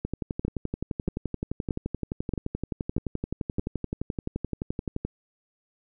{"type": "two click trains", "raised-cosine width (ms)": 3, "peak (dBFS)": [-14, -16], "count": [6, 59], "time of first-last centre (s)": [[0.45, 3.595], [0.05, 5.05]], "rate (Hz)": [1.59, 11.6], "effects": []}